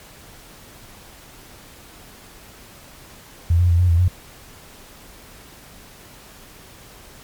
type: tone with pitch steps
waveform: sine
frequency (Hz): 84.8 / 88.6 / 85.4 / 89.9 / 84.1 / 90.3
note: E2 / F2 / F2 / F#2 / E2 / F#2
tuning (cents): +50 / +25 / -38 / -49 / +35 / -42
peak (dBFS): -12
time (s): 3.5-4.082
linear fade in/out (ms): 5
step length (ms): 97
effects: pink hiss -44 dBFS RMS until 7.23 s + MP3 96 kbps